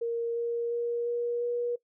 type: tone with pitch steps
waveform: sine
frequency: 466.2 / 469.7 / 473.3 / 476.8 / 480.4 Hz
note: A#4 / A#4 / A#4 / A#4 / B4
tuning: 0 / +13 / +26 / +39 / -48 cents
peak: -27 dBFS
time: 0.01-1.76 s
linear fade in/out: 10 ms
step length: 350 ms
effects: noise-tail reverb RT60 0.1 s tail -19 dB re dry